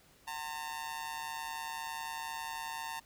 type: tone with amplitude modulation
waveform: sawtooth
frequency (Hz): 906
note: A#5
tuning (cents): -50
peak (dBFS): -31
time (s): 0.27-3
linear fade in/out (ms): 10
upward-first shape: sine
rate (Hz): 150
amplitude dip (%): 80
effects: pink hiss -63 dBFS RMS until 3.05 s